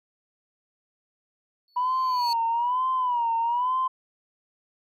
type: tone with exponential growth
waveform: triangle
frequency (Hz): 4437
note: C#8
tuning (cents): +1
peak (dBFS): -23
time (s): 1.68-2.33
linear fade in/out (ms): 1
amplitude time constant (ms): 140
type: tone with vibrato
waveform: sine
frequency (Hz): 974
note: B5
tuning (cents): -24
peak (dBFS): -21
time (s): 1.76-3.88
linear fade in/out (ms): 10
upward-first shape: sine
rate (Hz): 1.1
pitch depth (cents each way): 110
effects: tanh soft clip ceiling -17 dBFS